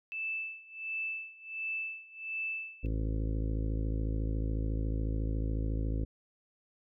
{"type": "tone with tremolo", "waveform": "sine", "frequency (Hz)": 2637, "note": "E7", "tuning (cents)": 0, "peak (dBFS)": -32, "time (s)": [0.12, 2.86], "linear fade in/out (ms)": 0, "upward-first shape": "sine", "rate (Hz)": 1.4, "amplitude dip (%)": 90}
{"type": "harmonic tone", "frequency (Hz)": 54, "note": "A1", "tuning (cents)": -32, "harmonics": [1, 2, 3, 4, 5, 6, 7, 8, 9, 10], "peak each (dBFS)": [-31, -36, -45, -48, -41, -46, -49, -54, -49, -54], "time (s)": [2.83, 6.05], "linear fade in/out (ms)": 10}
{"effects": []}